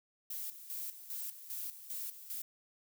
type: noise with tremolo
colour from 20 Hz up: violet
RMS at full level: -41 dBFS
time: 0.3-2.42 s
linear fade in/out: 5 ms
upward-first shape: square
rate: 2.5 Hz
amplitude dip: 70%
effects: none